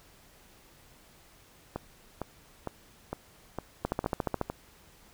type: two click trains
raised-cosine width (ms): 1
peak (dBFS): -19 / -14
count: 7 / 9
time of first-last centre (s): 1.76-4.5 / 3.85-4.413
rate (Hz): 2.19 / 14.2
effects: pink hiss -58 dBFS RMS until 5.13 s